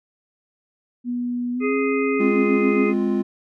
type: tone with pitch glide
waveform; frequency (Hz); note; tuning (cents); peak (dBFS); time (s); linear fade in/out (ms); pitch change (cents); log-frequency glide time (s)
sine; 243.8 to 269; B3 to C4; -22 to +48; -22; 1.04-2.94; 50; +170; 1.53-1.73
type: harmonic tone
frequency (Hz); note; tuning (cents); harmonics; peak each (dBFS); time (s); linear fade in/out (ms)
415.3; G#4; 0; 1 / 3 / 5 / 6; -21 / -30 / -29 / -31; 1.6-2.94; 50
type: chord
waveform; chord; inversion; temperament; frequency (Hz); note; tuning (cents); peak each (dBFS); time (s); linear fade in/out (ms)
triangle; F minor; first; equal; 207.7 / 261.6 / 349.2; Ab3 / C4 / F4; 0 / 0 / 0; -20 / -22 / -21; 2.19-3.23; 20
effects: none